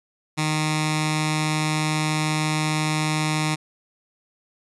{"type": "tone with notch filter", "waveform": "10% pulse", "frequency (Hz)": 154.4, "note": "D#3", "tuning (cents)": -13, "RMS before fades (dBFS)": -23, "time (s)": [0.37, 3.56], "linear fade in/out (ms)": 20, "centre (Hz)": 520, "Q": 0.58, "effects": ["resampled to 24000 Hz"]}